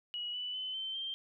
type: tone with pitch steps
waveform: sine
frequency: 2914 / 2974 / 3034 / 3096 / 3159 Hz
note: F#7 / F#7 / F#7 / G7 / G7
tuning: -27 / +8 / +43 / -22 / +13 cents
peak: -36 dBFS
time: 0.14-1.14 s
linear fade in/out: 0 ms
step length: 200 ms
effects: none